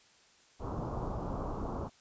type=low-pass noise; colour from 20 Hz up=pink; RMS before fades=-37 dBFS; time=0.59-1.9 s; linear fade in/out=50 ms; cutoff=1200 Hz; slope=48 dB/octave; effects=white hiss -63 dBFS RMS until 2 s + resampled to 16000 Hz